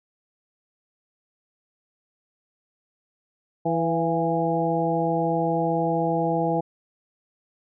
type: harmonic tone with a mistuned harmonic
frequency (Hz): 164.81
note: E3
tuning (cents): 0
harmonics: 1 / 2 / 3 / 4 / 5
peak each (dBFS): -27 / -27 / -27 / -27 / -27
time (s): 3.65-6.61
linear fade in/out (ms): 10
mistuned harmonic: 4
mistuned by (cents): +44
effects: none